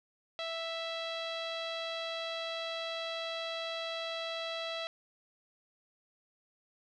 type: tone with low-pass filter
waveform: sawtooth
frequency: 659.3 Hz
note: E5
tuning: in tune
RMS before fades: -38 dBFS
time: 0.39-4.87 s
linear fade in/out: 0 ms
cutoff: 3700 Hz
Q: 4.7
effects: none